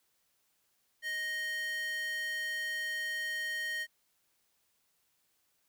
square tone with high-pass filter, 622.3 Hz, D#5, in tune, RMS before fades -36 dBFS, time 1.02-3.87 s, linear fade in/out 50 ms, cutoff 2100 Hz, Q 9, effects white hiss -75 dBFS RMS until 5.68 s

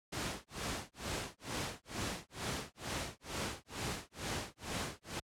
pink noise with tremolo, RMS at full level -37 dBFS, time 0.12-5.2 s, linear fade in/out 10 ms, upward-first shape sine, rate 2.2 Hz, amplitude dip 100%, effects high-pass 60 Hz 12 dB/octave + low-pass 9000 Hz 12 dB/octave

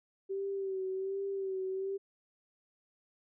sine tone with vibrato, 385.8 Hz, G4, 28 cents flat, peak -33 dBFS, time 0.29-1.98 s, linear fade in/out 20 ms, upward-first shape sine, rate 1.3 Hz, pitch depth 40 cents each way, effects none

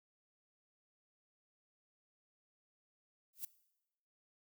violet noise with exponential growth, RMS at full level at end -37 dBFS, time 3.33-3.45 s, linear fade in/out 5 ms, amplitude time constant 24 ms, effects noise-tail reverb RT60 0.9 s tail -19 dB re dry

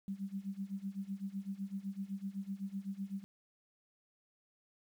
sine tone with tremolo, 196 Hz, G3, in tune, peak -35 dBFS, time 0.08-3.24 s, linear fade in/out 0 ms, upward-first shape sine, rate 7.9 Hz, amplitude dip 90%, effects 11-bit

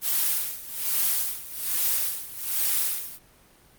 blue noise with tremolo, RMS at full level -23 dBFS, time 0.01-3.19 s, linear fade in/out 50 ms, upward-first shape sine, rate 1.2 Hz, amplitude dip 85%, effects pink hiss -56 dBFS RMS until 3.78 s + Opus 32 kbps

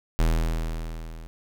square tone with level ramp, 40.57 Hz, E1, 27 cents flat, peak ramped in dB -18 to -39 dBFS, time 0.19-1.27 s, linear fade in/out 0 ms, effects none

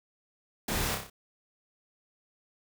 pink noise with echo, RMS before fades -32 dBFS, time 0.68-0.95 s, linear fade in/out 5 ms, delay 30 ms, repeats 5, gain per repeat -4 dB, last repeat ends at 1.1 s, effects none

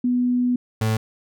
sine / 35% pulse tone pair in turn, 246.9 / 109.98 Hz, B3 / A2, 0 / 0 cents, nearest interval octave + major second, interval 1400 cents, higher first, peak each -17 dBFS, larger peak neither, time 0.04-0.56 / 0.81-0.97 s, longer first, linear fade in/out 5 ms, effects none

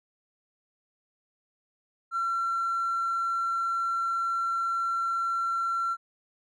sine tone with hard clipping, 1359 Hz, F6, 48 cents flat, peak -26 dBFS, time 2.11-5.97 s, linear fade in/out 50 ms, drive 1 dB, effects none

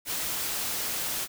white noise, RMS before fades -31 dBFS, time 0.05-1.28 s, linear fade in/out 50 ms, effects none

